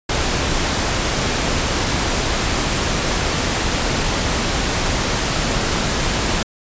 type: noise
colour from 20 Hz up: pink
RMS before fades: -19 dBFS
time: 0.09-6.43 s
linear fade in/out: 5 ms
effects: resampled to 16000 Hz